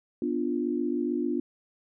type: chord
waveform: sine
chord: B diminished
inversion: none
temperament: equal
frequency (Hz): 246.9 / 293.7 / 349.2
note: B3 / D4 / F4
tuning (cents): 0 / 0 / 0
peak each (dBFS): -30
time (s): 0.22-1.4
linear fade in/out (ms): 2
effects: none